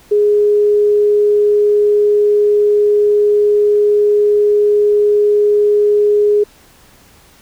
sine tone, 415.3 Hz, G#4, in tune, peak -8 dBFS, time 0.11-6.44 s, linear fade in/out 10 ms, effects pink hiss -46 dBFS RMS until 7.41 s

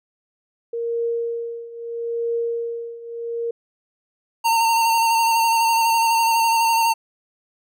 sine tone with tremolo, 466.2 Hz, A#4, in tune, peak -19 dBFS, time 0.73-3.51 s, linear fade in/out 5 ms, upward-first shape triangle, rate 0.77 Hz, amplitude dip 85%
square tone with vibrato, 913 Hz, A#5, 36 cents flat, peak -16 dBFS, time 4.44-6.94 s, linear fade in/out 20 ms, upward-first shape square, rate 12 Hz, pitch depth 19 cents each way
effects none

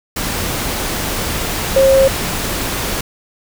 sine tone in noise, 537 Hz, C5, 45 cents sharp, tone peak -7 dBFS, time 1.76-2.08 s, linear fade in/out 5 ms, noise pink, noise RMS -20 dBFS, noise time 0.16-3.01 s, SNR +10 dB, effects none

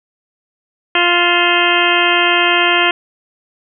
harmonic tone with a mistuned harmonic, 349.2 Hz, F4, in tune, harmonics 1 / 2 / 3 / 4 / 5 / 6 / 7 / 8 / 9, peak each -19 / -19 / -19 / -19 / -19 / -19 / -19 / -19 / -19 dBFS, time 0.95-2.91 s, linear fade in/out 2 ms, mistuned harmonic 7, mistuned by +73 cents, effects none

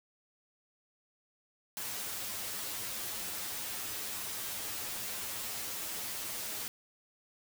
white noise with comb filter, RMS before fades -39 dBFS, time 1.77-6.68 s, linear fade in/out 0 ms, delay 9.5 ms, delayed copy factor +0.85, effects none

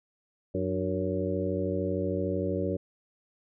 harmonic tone with a mistuned harmonic, 93.1 Hz, F#2, 11 cents sharp, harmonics 1 / 2 / 3 / 4 / 5 / 6, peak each -34 / -34 / -34 / -34 / -34 / -34 dBFS, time 0.54-2.77 s, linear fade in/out 10 ms, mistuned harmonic 3, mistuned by +93 cents, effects none

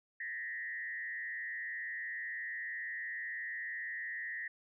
sine tone with frequency modulation, 1871 Hz, A#6, 6 cents sharp, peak -38 dBFS, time 0.2-4.48 s, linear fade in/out 5 ms, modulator 114 Hz, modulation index 1, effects none

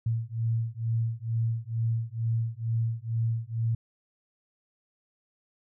sine beating tone pair, 113.2 / 115.4 Hz, A2 / A#2, +50 / -17 cents, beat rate 2.2 Hz, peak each -29 dBFS, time 0.06-3.75 s, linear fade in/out 5 ms, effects none

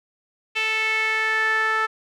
sawtooth tone with band-pass filter sweep, 439.3 Hz, A4, 3 cents flat, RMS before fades -22 dBFS, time 0.55-1.87 s, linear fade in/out 20 ms, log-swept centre 2600 to 1500 Hz, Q 4.8, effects none

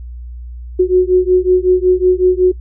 sine beating tone pair, 363.8 / 369.2 Hz, F#4 / F#4, -29 / -4 cents, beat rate 5.4 Hz, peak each -11 dBFS, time 0.79-2.52 s, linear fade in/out 10 ms, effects noise-tail reverb RT60 0.1 s tail -21 dB re dry + added 60 Hz sine -26 dBFS peak until 2.6 s

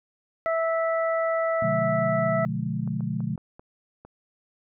harmonic tone, 656 Hz, E5, 9 cents flat, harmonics 1 / 2 / 3, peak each -23 / -29 / -33 dBFS, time 0.46-2.45 s, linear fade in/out 0 ms
sine chord, B diminished seventh, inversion none, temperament just, 123.47 / 148.16 / 177.8 / 213.4 Hz, B2 / D3 / F3 / Ab3, 0 / +16 / +31 / +47 cents, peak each -31 dBFS, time 1.62-3.36 s, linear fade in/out 5 ms
clicks, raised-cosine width 1 ms, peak -31 dBFS, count 6, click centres 2.876 / 3.007 / 3.205 / 3.378 / 3.595 / 4.05 s
effects none

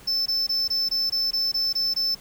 triangle tone bursts, 5280 Hz, E8, 2 cents sharp, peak -20 dBFS, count 10, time 0.07-2.15 s, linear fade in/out 10 ms, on 190 ms, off 20 ms, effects pink hiss -48 dBFS RMS until 2.2 s

